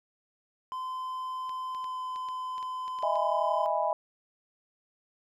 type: tone with pitch glide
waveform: triangle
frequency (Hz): 1027 to 1020.5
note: C6 to C6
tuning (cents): -33 to -44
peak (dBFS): -31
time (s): 0.72-3.66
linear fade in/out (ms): 0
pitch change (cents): -11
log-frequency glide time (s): 1.72-1.99
type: clicks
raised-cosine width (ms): 0.2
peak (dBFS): -32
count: 11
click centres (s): 1.494 / 1.748 / 1.843 / 2.16 / 2.287 / 2.581 / 2.628 / 2.88 / 2.988 / 3.025 / 3.156
type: chord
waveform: sine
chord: E major seventh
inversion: third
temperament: just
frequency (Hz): 618.1 / 659.3 / 824.1 / 988.9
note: D#5 / E5 / G#5 / B5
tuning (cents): -12 / 0 / -14 / +2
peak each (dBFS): -31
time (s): 3.03-3.93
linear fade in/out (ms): 2
effects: none